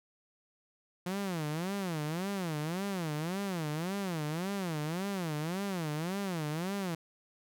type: tone with vibrato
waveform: sawtooth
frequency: 173.2 Hz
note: F3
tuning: 14 cents flat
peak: -29 dBFS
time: 1.06-6.95 s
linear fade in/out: 5 ms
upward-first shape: sine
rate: 1.8 Hz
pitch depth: 260 cents each way
effects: none